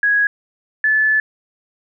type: tone pair in turn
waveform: sine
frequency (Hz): 1661.2 / 1734.9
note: G#6 / A6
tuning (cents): 0 / -25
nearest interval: minor second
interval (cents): 75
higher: second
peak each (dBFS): -12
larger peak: neither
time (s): 0.03-0.27 / 0.84-1.2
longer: second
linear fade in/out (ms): 2
effects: none